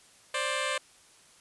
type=tone pair together; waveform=10% pulse; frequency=527 / 588.9 Hz; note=C5 / D5; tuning=+12 / +5 cents; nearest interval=major second; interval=193 cents; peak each=-23 dBFS; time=0.34-0.78 s; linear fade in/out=5 ms; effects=white hiss -58 dBFS RMS until 1.4 s + resampled to 24000 Hz